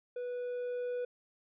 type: tone with level ramp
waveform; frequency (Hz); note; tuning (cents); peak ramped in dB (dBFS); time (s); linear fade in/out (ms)
triangle; 491.5; B4; -8; -34 to -31; 0.16-1.05; 5
effects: resampled to 8000 Hz

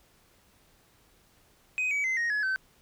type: tone with pitch steps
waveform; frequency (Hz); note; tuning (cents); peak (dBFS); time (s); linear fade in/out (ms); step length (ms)
sine; 2510 / 2275 / 2062 / 1869.5 / 1694.7 / 1536.2; D#7 / C#7 / C7 / A#6 / G#6 / G6; +15 / +44 / -26 / +4 / +35 / -35; -23; 1.78-2.56; 0; 130
effects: tanh soft clip ceiling -25 dBFS + pink hiss -63 dBFS RMS until 2.81 s

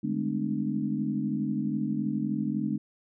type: tone cluster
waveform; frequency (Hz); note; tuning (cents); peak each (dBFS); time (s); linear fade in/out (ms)
sine; 150.2 / 200.7 / 212.9 / 256.6 / 299.9; D3 / G3 / G#3 / C4 / D4; +39 / +41 / +43 / -34 / +36; -35 / -37 / -30 / -33 / -33; 0.03-2.78; 10
effects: none

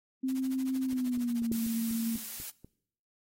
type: tone with pitch glide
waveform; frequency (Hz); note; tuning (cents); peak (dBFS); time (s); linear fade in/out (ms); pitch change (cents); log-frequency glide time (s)
sine; 262.2 to 228.3; C4 to A#3; +4 to -36; -28; 0.23-2.17; 10; -240; 0.84-1.52
type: noise with tremolo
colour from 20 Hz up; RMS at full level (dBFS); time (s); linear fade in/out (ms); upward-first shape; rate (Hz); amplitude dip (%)
white; -47; 0.28-1.47; 5; sine; 13; 100
type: click train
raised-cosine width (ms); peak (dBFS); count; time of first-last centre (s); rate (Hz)
3; -36; 8; 0.93-2.646; 4.08
type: noise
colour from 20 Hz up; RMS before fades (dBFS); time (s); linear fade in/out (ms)
blue; -40; 1.52-2.5; 0
effects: noise-tail reverb RT60 0.7 s tail -22 dB re dry + AAC 48 kbps

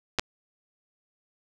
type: clicks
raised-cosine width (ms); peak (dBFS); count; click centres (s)
0.2; -7; 2; 0.187 / 0.195
effects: none

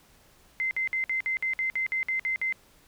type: tone bursts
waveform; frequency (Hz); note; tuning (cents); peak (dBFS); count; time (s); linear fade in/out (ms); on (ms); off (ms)
sine; 2073; C7; -17; -25; 12; 0.6-2.525; 0; 110; 55
effects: pink hiss -59 dBFS RMS until 2.87 s

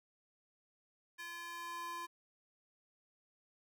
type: tone with high-pass filter sweep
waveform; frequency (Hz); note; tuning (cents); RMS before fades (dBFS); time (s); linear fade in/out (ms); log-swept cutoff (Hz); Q
square; 342.9; F4; -32; -45; 1.18-2.07; 20; 1600 to 860; 2.4
effects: none

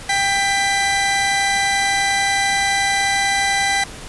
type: tone pair together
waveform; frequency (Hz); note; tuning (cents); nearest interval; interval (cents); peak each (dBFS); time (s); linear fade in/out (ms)
sawtooth; 791 / 1993.2; G5 / B6; +15 / +15; octave + major third; 1600; -15; 0.09-3.84; 5
effects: pink hiss -35 dBFS RMS until 4.08 s + resampled to 24000 Hz

